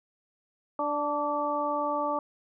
harmonic tone with a mistuned harmonic, 293.7 Hz, D4, in tune, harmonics 1 / 2 / 3 / 4, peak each -35 / -31 / -31 / -31 dBFS, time 0.79-2.19 s, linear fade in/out 2 ms, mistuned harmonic 4, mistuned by -24 cents, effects none

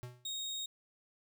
square tone with exponential decay, 123.47 Hz, B2, in tune, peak -40 dBFS, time 0.03-0.32 s, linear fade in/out 0 ms, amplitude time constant 61 ms
30% pulse tone, 3735 Hz, A#7, 3 cents sharp, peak -35 dBFS, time 0.25-0.66 s, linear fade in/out 5 ms
effects none

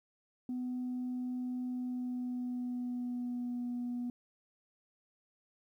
sine tone with pitch glide, 250.2 to 243.6 Hz, B3 to B3, +23 to -24 cents, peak -33 dBFS, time 0.49-4.1 s, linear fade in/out 2 ms, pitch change -47 cents, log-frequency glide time 1.71-3.66 s, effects tanh soft clip ceiling -32 dBFS + 12-bit

